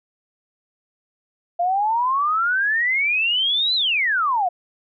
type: exponential two-way sweep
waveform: sine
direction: up then down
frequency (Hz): 683 to 4111 to 683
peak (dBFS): -17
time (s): 1.59-4.49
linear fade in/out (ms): 10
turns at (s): 3.75
effects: none